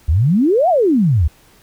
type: exponential two-way sweep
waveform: sine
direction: up then down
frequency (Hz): 68.3 to 765 to 68.3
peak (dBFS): -10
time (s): 0.08-1.28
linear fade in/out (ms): 10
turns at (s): 0.69
effects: pink hiss -50 dBFS RMS until 1.62 s